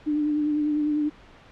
sine tone with vibrato, 298.8 Hz, D4, 30 cents sharp, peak -21 dBFS, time 0.06-1.1 s, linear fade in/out 20 ms, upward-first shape sine, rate 10 Hz, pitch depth 25 cents each way, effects pink hiss -50 dBFS RMS until 1.51 s + low-pass 3000 Hz 12 dB/octave

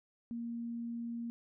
sine tone, 234.1 Hz, A#3, 8 cents sharp, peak -37 dBFS, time 0.31-1.3 s, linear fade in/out 0 ms, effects none

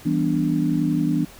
sine chord, E minor seventh, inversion none, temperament equal, 164.81 / 196 / 246.9 / 293.7 Hz, E3 / G3 / B3 / D4, 0 / 0 / 0 / 0 cents, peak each -23 / -28 / -24 / -22 dBFS, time 0.05-1.25 s, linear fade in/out 10 ms, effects pink hiss -45 dBFS RMS until 1.39 s

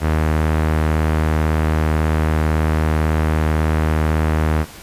sawtooth tone with low-pass filter, 78.1 Hz, D#2, 7 cents sharp, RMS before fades -17 dBFS, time 0-4.66 s, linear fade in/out 50 ms, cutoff 1900 Hz, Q 1.2, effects pink hiss -38 dBFS RMS until 4.82 s + resampled to 32000 Hz

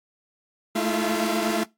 sawtooth tone cluster, 216.4 / 224.6 / 320.7 / 345.9 / 680 Hz, A3 / A3 / E4 / F4 / F5, -29 / +36 / -48 / -17 / -46 cents, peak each -23 / -29 / -26 / -24 / -26 dBFS, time 0.75-1.64 s, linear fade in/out 10 ms, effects noise-tail reverb RT60 0.2 s tail -21 dB re dry + AAC 64 kbps

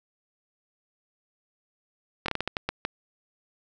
slowing click train, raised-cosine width 0.3 ms, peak -11 dBFS, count 9, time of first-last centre 2.26-2.851 s, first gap 23 ms, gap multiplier 1.32, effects none

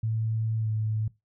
sine tone with pitch glide, 111.2 to 108.79 Hz, A2 to A2, +19 to -19 cents, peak -25 dBFS, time 0.03-1.08 s, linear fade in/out 5 ms, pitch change -38 cents, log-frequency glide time 0.59-0.69 s, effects noise-tail reverb RT60 0.2 s tail -19 dB re dry

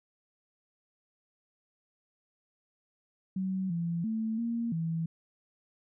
sine tone with pitch steps, 188.9 / 169.3 / 221.5 / 232.8 / 163.9 Hz, F#3 / E3 / A3 / A#3 / E3, +36 / +46 / +12 / -2 / -10 cents, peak -29 dBFS, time 3.36-5.06 s, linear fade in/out 5 ms, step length 340 ms, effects none

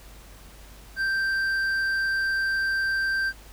sine tone with hard clipping, 1568 Hz, G6, in tune, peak -24 dBFS, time 0.96-3.33 s, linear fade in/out 50 ms, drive 5 dB, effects added 50 Hz sine -46 dBFS peak until 3.52 s + pink hiss -50 dBFS RMS until 3.52 s

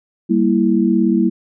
sine chord, E diminished, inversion first, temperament equal, 196 / 233.1 / 329.6 Hz, G3 / Bb3 / E4, 0 / 0 / 0 cents, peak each -16 dBFS, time 0.29-1.3 s, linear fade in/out 20 ms, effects none

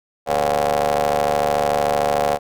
25% pulse ring-modulated tone, 73.42 Hz, D2, in tune, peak -10 dBFS, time 0.26-2.39 s, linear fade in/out 50 ms, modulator 637 Hz, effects none

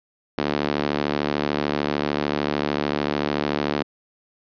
sawtooth tone with high-pass filter, 73.42 Hz, D2, in tune, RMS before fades -24 dBFS, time 0.38-3.83 s, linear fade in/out 0 ms, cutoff 280 Hz, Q 1.1, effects resampled to 11025 Hz

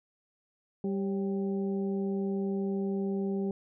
harmonic tone with a mistuned harmonic, 196 Hz, G3, in tune, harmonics 1 / 2 / 3 / 4, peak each -30 / -33 / -47 / -48 dBFS, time 0.84-3.51 s, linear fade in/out 2 ms, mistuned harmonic 3, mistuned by -100 cents, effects none

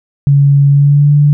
sine tone with pitch glide, 141 to 146.06 Hz, C#3 to D3, +30 to -9 cents, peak -4 dBFS, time 0.27-1.33 s, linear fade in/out 0 ms, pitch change +61 cents, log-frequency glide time 0.69-1.13 s, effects none

